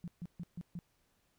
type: tone bursts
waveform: sine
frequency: 173.2 Hz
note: F3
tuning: 14 cents flat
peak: -39 dBFS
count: 5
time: 0.04-0.79 s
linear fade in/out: 0 ms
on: 38 ms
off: 140 ms
effects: pink hiss -75 dBFS RMS until 1.38 s